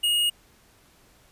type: tone with hard clipping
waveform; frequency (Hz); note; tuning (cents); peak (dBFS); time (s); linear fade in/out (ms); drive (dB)
triangle; 2868; F7; +45; -21; 0.03-0.3; 10; 18
effects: pink hiss -58 dBFS RMS until 1.31 s + resampled to 32000 Hz